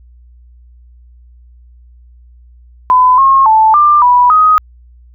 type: tone with pitch steps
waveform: sine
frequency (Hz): 1008 / 1079 / 877 / 1190 / 982 / 1254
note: B5 / C#6 / A5 / D6 / B5 / D#6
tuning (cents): +35 / -47 / -6 / +22 / -10 / +13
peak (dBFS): -4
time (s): 2.9-4.58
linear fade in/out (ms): 0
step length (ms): 280
effects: added 60 Hz sine -38 dBFS peak until 5.14 s